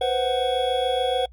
triangle tone cluster, 495.1 / 522 / 741 / 3351 Hz, B4 / C5 / F#5 / G#7, +4 / -4 / +2 / +15 cents, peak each -24 / -23 / -23 / -29 dBFS, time 0.01-1.26 s, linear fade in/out 5 ms, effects noise-tail reverb RT60 0.1 s tail -24 dB re dry + added 60 Hz sine -44 dBFS peak until 1.32 s

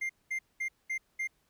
triangle tone bursts, 2100 Hz, C7, 6 cents sharp, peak -29 dBFS, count 5, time 0.01-1.275 s, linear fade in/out 10 ms, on 85 ms, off 210 ms, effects pink hiss -73 dBFS RMS until 1.49 s

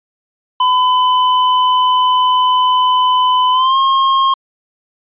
square tone with pitch glide, 1007 to 1073.1 Hz, B5 to C6, +33 to +43 cents, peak -10 dBFS, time 0.6-4.34 s, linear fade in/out 5 ms, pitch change +110 cents, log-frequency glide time 3.52-3.77 s, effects resampled to 8000 Hz

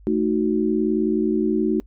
sine chord, D# diminished, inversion second, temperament equal, 220 / 311.1 / 370 Hz, A3 / D#4 / F#4, 0 / 0 / 0 cents, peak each -22 dBFS, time 0.07-1.8 s, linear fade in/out 0 ms, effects noise-tail reverb RT60 0.1 s tail -25 dB re dry + added 50 Hz sine -44 dBFS peak until 1.86 s

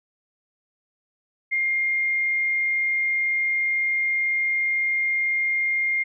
sine tone, 2119 Hz, C7, 21 cents sharp, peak -20 dBFS, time 1.51-6.04 s, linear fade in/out 20 ms, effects none

